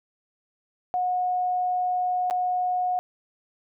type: tone with dropouts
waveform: sine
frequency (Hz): 727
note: F#5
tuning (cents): -31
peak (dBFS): -22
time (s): 0.94-2.99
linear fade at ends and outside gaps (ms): 0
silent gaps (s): 2.3-2.309
effects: none